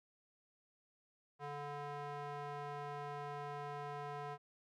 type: tone with band-pass filter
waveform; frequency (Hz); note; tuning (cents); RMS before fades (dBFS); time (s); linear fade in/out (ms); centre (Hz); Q
square; 144.9; D3; -23; -45; 1.39-4.38; 50; 890; 1.3
effects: none